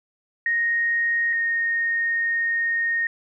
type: tone pair in turn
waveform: sine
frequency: 1864.7 / 1851.8 Hz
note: A#6 / A#6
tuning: 0 / -12 cents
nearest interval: unison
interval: 12 cents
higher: first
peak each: -19 / -20 dBFS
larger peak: first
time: 0.46-1.33 / 1.33-3.07 s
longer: second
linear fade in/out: 2 ms
effects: none